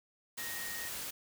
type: tone in noise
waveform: sine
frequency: 1867 Hz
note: A#6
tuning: 2 cents sharp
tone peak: -43 dBFS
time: 0.38-0.89 s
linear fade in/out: 10 ms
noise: white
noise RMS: -41 dBFS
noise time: 0.37-1.11 s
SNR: -5 dB
effects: none